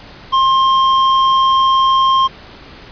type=tone with hard clipping; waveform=sine; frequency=1061 Hz; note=C6; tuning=24 cents sharp; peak=-11 dBFS; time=0.32-2.28 s; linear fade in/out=20 ms; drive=17 dB; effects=pink hiss -37 dBFS RMS until 2.91 s + resampled to 11025 Hz